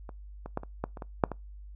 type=clicks; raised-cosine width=1 ms; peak=-28 / -25 / -16 / -27 / -16 / -28 / -24 / -7 / -20 dBFS; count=9; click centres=0.092 / 0.46 / 0.574 / 0.634 / 0.84 / 0.972 / 1.022 / 1.238 / 1.317 s; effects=noise-tail reverb RT60 0.2 s tail -24 dB re dry + added 50 Hz sine -43 dBFS peak until 1.75 s